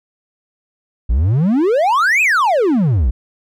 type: exponential two-way sweep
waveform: triangle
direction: up then down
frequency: 51.91 to 2637 to 51.91 Hz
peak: -9 dBFS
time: 1.09-3.11 s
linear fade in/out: 10 ms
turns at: 2.22 s
effects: none